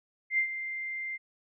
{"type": "tone with ADSR envelope", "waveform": "sine", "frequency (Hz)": 2093, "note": "C7", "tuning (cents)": 0, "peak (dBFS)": -22, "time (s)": [0.3, 1.18], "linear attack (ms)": 81, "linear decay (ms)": 89, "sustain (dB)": -11, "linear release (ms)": 29, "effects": []}